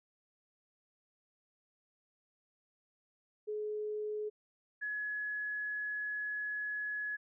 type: tone pair in turn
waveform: sine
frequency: 423.8 / 1691.8 Hz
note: G#4 / G#6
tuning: +35 / +32 cents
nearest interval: 2 octaves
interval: 2397 cents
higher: second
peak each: -35 / -35 dBFS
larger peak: neither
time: 3.47-4.3 / 4.81-7.17 s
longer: second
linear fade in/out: 20 ms
effects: none